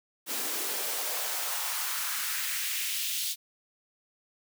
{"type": "noise with high-pass filter sweep", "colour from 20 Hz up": "white", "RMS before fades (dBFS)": -32, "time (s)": [0.26, 3.36], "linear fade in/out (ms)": 50, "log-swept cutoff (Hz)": [270, 3600], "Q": 1.8, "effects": []}